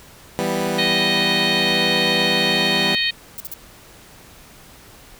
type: chord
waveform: 15% pulse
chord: E minor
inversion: none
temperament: equal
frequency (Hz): 164.81 / 196 / 246.9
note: E3 / G3 / B3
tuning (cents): 0 / 0 / 0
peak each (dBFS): -20 / -17 / -19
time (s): 0.39-2.95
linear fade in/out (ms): 0
type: harmonic tone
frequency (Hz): 622.3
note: D#5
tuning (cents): 0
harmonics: 3 / 4 / 5 / 6 / 7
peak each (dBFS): -24 / -24 / -24 / -24 / -24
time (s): 0.78-3.11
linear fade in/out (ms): 10
type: noise bursts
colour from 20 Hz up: violet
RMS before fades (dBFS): -30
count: 3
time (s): 3.38-3.538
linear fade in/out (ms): 0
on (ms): 22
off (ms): 46
effects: pink hiss -45 dBFS RMS until 5.19 s